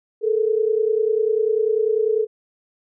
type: tone pair together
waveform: sine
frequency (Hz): 430 / 460.1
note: A4 / A#4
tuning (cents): -40 / -23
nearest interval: minor second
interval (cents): 117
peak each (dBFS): -18 / -21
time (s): 0.21-2.27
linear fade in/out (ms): 50
effects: none